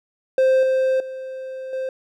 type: tone with level steps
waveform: triangle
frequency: 523.3 Hz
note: C5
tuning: in tune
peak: -11 / -14 / -27 / -21 dBFS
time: 0.38-1.89 s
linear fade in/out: 2 ms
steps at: 0.63 / 1 / 1.73 s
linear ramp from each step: 2 ms
effects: none